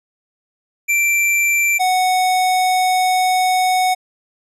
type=tone pair in turn; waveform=square; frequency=2349 / 739.9 Hz; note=D7 / F#5; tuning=0 / 0 cents; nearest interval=octave + minor sixth; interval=2000 cents; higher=first; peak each=-14 dBFS; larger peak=neither; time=0.88-1.79 / 1.79-3.95 s; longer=second; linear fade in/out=20 ms; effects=resampled to 32000 Hz